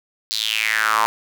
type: tone with high-pass filter sweep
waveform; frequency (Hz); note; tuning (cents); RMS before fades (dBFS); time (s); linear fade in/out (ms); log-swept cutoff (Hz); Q
square; 54.7; A1; -9; -20; 0.31-1.06; 0; 4500 to 930; 5.4
effects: none